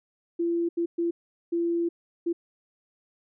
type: tone bursts at uneven times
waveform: sine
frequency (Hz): 340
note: F4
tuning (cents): -46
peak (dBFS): -23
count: 5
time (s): 0.39-0.69 / 0.77-0.86 / 0.98-1.11 / 1.52-1.89 / 2.26-2.33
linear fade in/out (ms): 10
effects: none